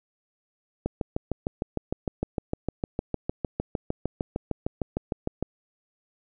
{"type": "click train", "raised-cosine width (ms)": 2, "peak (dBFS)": -13, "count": 31, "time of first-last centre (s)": [0.86, 5.426], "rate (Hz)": 6.57, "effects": []}